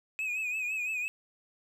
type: tone with vibrato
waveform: triangle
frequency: 2523 Hz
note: D#7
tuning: 23 cents sharp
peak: -29 dBFS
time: 0.19-1.08 s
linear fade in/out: 0 ms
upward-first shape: triangle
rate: 5.9 Hz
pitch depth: 81 cents each way
effects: none